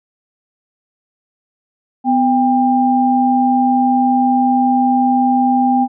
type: tone pair together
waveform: sine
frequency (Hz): 251.1 / 796.4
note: B3 / G5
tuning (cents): +29 / +27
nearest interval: octave + minor sixth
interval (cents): 1998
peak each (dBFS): -13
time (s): 2.04-5.88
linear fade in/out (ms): 50
effects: none